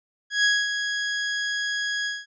sawtooth tone with ADSR envelope, 1661.2 Hz, G#6, in tune, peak -13 dBFS, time 0.3-2.26 s, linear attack 140 ms, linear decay 230 ms, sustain -8 dB, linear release 200 ms, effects resampled to 16000 Hz

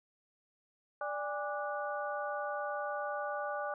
harmonic tone with a mistuned harmonic, 293.7 Hz, D4, in tune, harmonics 2 / 3 / 4 / 5, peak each -38 / -40 / -41 / -42 dBFS, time 1.01-3.74 s, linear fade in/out 2 ms, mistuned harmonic 3, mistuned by -130 cents, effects none

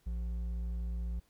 triangle tone with hard clipping, 58.1 Hz, A#1, 5 cents flat, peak -35 dBFS, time 0.06-1.2 s, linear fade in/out 10 ms, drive 9 dB, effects pink hiss -71 dBFS RMS until 1.29 s

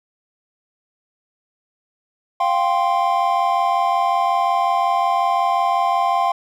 triangle chord, F suspended second, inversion none, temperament equal, 698.5 / 784 / 1046.5 Hz, F5 / G5 / C6, 0 / 0 / 0 cents, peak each -18 dBFS, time 2.4-6.32 s, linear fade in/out 5 ms, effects none

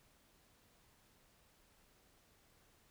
silence, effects pink hiss -70 dBFS RMS until 2.9 s

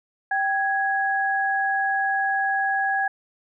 sine tone pair together, 781.3 / 1661.2 Hz, G5 / G#6, -6 / 0 cents, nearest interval octave + minor second, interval 1306 cents, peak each -23 dBFS, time 0.31-3.08 s, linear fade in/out 5 ms, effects none

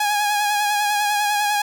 sawtooth tone with vibrato, 829 Hz, G#5, 3 cents flat, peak -14 dBFS, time 0-1.62 s, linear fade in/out 5 ms, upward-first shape sine, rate 10 Hz, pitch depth 31 cents each way, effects none

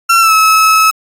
35% pulse tone with pitch glide, 1356 to 1294.8 Hz, E6 to E6, +49 to -31 cents, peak -4 dBFS, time 0.09-0.91 s, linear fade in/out 10 ms, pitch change -80 cents, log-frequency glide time 0.19-0.33 s, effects AAC 48 kbps

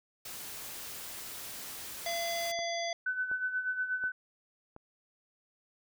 white noise, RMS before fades -43 dBFS, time 0.25-2.52 s, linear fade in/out 5 ms
harmonic tone, 680 Hz, F5, 46 cents flat, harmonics 1 / 3 / 5 / 7 / 9, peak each -34 / -39 / -41 / -42 / -44 dBFS, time 2.06-2.93 s, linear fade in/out 2 ms
click train, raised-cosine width 1 ms, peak -34 dBFS, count 4, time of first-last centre 2.59-4.764 s, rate 1.38 Hz
sine tone with tremolo, 1507 Hz, F#6, 31 cents sharp, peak -28 dBFS, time 3.06-4.12 s, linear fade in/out 5 ms, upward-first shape sine, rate 8.3 Hz, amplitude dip 65%
effects none

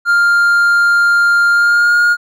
triangle tone with pitch glide, 1400 to 1424.5 Hz, F6 to F6, +4 to +34 cents, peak -6 dBFS, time 0.05-2.17 s, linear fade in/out 50 ms, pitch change +30 cents, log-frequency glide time 1.51-1.96 s, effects none

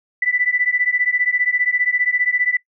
sine beating tone pair, 1975.5 / 1990.5 Hz, B6 / B6, 0 / +13 cents, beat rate 15 Hz, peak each -19 dBFS, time 0.22-2.57 s, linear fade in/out 5 ms, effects noise-tail reverb RT60 0.1 s tail -20 dB re dry

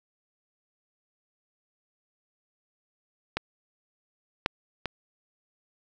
clicks, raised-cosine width 0.3 ms, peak -11 / -7 / -14 dBFS, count 3, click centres 3.37 / 4.461 / 4.857 s, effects none

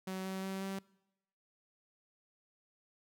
sawtooth tone with pitch steps, 188.4 / 190.15 / 191.91 / 193.7 Hz, F#3 / F#3 / G3 / G3, +32 / +48 / -36 / -20 cents, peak -34 dBFS, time 0.07-0.79 s, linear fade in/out 5 ms, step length 180 ms, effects noise-tail reverb RT60 0.9 s tail -23 dB re dry

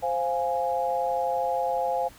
sine chord, F minor, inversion second, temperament equal, 523.3 / 698.5 / 830.6 Hz, C5 / F5 / Ab5, 0 / 0 / 0 cents, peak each -28 dBFS, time 0.02-2.09 s, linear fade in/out 20 ms, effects pink hiss -51 dBFS RMS until 2.18 s

